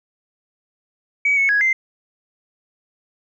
sine tone with pitch steps, 2271 / 2204 / 1663 / 2081 Hz, C#7 / C#7 / G#6 / C7, +41 / -11 / +2 / -10 cents, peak -13 dBFS, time 1.25-1.73 s, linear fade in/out 5 ms, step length 120 ms, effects tanh soft clip ceiling -9 dBFS

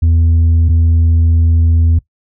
sine tone pair in turn, 82.4 / 82.4 Hz, E2 / E2, 0 / 0 cents, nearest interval unison, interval 0 cents, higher neither, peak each -4 dBFS, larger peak neither, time 0.02-0.69 / 0.69-1.99 s, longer second, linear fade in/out 10 ms, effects noise-tail reverb RT60 0.1 s tail -20 dB re dry + tanh soft clip ceiling -6 dBFS

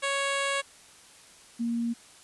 10% pulse / sine tone pair in turn, 554.4 / 234 Hz, C#5 / A#3, 0 / +7 cents, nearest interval octave + minor third, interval 1493 cents, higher first, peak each -18 / -26 dBFS, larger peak first, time 0.02-0.62 / 1.59-1.94 s, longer first, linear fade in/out 20 ms, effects white hiss -53 dBFS RMS until 2.23 s + resampled to 24000 Hz

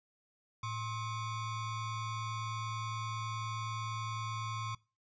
square ring-modulated tone, 587.3 Hz, D5, in tune, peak -34 dBFS, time 0.63-4.75 s, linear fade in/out 5 ms, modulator 476 Hz, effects noise-tail reverb RT60 0.3 s tail -22 dB re dry + resampled to 16000 Hz

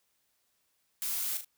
blue noise with echo, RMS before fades -34 dBFS, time 1.02-1.37 s, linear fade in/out 0 ms, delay 38 ms, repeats 2, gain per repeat -7 dB, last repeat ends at 1.446 s, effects white hiss -75 dBFS RMS until 1.57 s

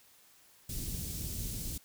pink band-stop noise, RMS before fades -38 dBFS, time 0.69-1.78 s, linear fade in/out 5 ms, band 210 to 5900 Hz, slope 12 dB/octave, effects white hiss -62 dBFS RMS until 1.84 s

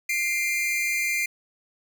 45% pulse tone pair together, 2093 / 2389 Hz, C7 / D7, 0 / +29 cents, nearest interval major second, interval 229 cents, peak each -26 dBFS, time 0.09-1.26 s, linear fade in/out 5 ms, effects none

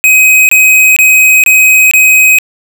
square tone bursts, 2525 Hz, D#7, 25 cents sharp, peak -3 dBFS, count 5, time 0.04-2.386 s, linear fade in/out 0 ms, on 450 ms, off 24 ms, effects none

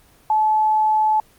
sine tone, 863 Hz, A5, 34 cents flat, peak -14 dBFS, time 0.3-1.2 s, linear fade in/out 2 ms, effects pink hiss -53 dBFS RMS until 1.38 s + Opus 24 kbps

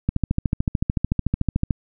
click train, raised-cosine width 5 ms, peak -7 dBFS, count 23, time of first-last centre 0.09-1.708 s, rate 13.6 Hz, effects none

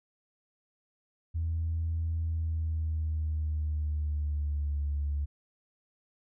sine tone with pitch glide, 81.9 to 72.13 Hz, E2 to D2, -11 to -31 cents, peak -27 dBFS, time 1.34-5.26 s, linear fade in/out 20 ms, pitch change -220 cents, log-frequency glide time 2.21-4.81 s, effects tanh soft clip ceiling -24 dBFS

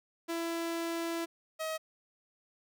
sawtooth tone pair in turn, 334.2 / 634.7 Hz, E4 / D#5, +24 / +34 cents, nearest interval major seventh, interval 1110 cents, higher second, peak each -29 / -30 dBFS, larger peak first, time 0.28-1.26 / 1.59-1.78 s, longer first, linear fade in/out 20 ms, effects none

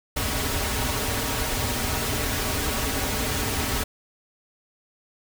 pink noise with comb filter, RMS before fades -26 dBFS, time 0.16-3.84 s, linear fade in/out 10 ms, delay 5.8 ms, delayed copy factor -0.7, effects none

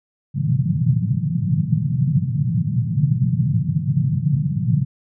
white band-pass noise, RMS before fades -19 dBFS, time 0.34-4.85 s, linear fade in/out 20 ms, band 110 to 170 Hz, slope 48 dB/octave, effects none

